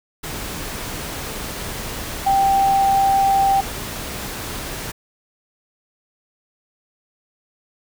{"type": "tone in noise", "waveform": "sine", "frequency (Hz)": 784, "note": "G5", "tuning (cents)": 0, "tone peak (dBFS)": -13, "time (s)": [2.26, 3.61], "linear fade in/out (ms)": 10, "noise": "pink", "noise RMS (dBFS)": -29, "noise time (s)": [0.23, 4.92], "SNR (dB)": 13, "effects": []}